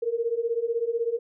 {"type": "beating tone pair", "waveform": "sine", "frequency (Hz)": [454.9, 470.9], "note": ["A#4", "A#4"], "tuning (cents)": [-42, 18], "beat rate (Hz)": 16, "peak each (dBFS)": [-28, -26], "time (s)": [0.02, 1.19], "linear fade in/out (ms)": 10, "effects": []}